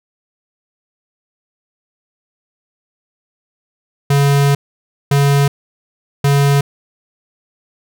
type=tone bursts at uneven times; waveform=square; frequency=141.1 Hz; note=C#3; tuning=31 cents sharp; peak=-10 dBFS; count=3; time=4.1-4.55 / 5.11-5.48 / 6.24-6.61 s; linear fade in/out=5 ms; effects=none